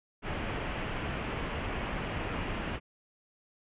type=low-pass noise; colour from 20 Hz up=pink; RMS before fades=-35 dBFS; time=0.22-2.8 s; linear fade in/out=50 ms; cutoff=3100 Hz; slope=48 dB/octave; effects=resampled to 8000 Hz